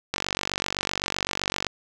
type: click train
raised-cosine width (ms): 0.2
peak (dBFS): -7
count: 74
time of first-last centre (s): 0.14-1.667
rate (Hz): 47.8
effects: none